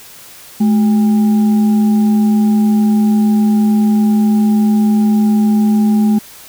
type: tone with frequency modulation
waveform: sine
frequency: 213.4 Hz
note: G#3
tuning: 47 cents sharp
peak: -8 dBFS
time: 0.6-6.19 s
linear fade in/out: 10 ms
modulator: 594 Hz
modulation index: 0.22
effects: white hiss -37 dBFS RMS until 6.48 s